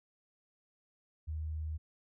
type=tone; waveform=sine; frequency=78 Hz; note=D#2; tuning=5 cents sharp; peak=-35 dBFS; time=1.27-1.78 s; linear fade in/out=20 ms; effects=none